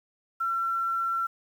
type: tone with quantisation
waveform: sine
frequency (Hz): 1354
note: E6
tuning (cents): +46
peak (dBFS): -25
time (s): 0.4-1.27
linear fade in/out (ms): 10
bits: 9
effects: none